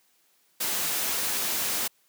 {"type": "noise", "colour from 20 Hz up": "white", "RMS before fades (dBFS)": -28, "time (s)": [0.6, 1.88], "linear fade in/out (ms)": 10, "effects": ["white hiss -66 dBFS RMS until 2.08 s", "high-pass 150 Hz 12 dB/octave"]}